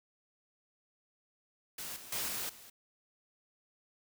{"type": "noise with level steps", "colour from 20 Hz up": "white", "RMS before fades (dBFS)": [-42, -50, -36, -38, -54], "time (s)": [1.78, 2.7], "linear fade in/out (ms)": 5, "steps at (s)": [1.96, 2.12, 2.28, 2.49], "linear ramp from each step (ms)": 5, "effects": []}